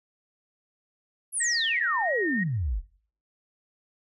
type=exponential sweep; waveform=sine; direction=down; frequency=11520 to 40.07 Hz; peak=-25 dBFS; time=1.32-2.83 s; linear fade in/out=50 ms
type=tone with vibrato; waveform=sine; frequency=1858 Hz; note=A#6; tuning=6 cents flat; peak=-27 dBFS; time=1.4-2.44 s; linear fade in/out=10 ms; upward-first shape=sine; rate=3 Hz; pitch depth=41 cents each way
effects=noise-tail reverb RT60 0.5 s tail -20 dB re dry